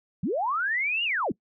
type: linear two-way sweep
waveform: sine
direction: up then down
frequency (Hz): 139.5 to 2900 to 139.5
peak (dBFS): -24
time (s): 0.23-1.32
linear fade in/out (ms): 5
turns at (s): 1.04
effects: noise-tail reverb RT60 0.1 s tail -23 dB re dry